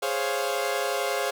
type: chord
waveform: sawtooth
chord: Db major seventh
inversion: second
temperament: equal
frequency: 415.3 / 523.3 / 554.4 / 698.5 Hz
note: Ab4 / C5 / Db5 / F5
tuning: 0 / 0 / 0 / 0 cents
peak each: -27 dBFS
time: 0.02-1.31 s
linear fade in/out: 10 ms
effects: none